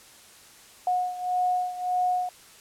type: beating tone pair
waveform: sine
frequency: 726 / 727.7 Hz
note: F#5 / F#5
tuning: -33 / -29 cents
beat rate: 1.7 Hz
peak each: -25 / -29 dBFS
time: 0.87-2.29 s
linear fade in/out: 2 ms
effects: white hiss -51 dBFS RMS until 2.6 s + low-pass 11000 Hz 12 dB/octave